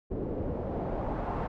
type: noise with low-pass filter sweep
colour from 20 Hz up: pink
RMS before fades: -33 dBFS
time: 0.1-1.48 s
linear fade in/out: 20 ms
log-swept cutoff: 400 to 1000 Hz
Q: 1.7
effects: none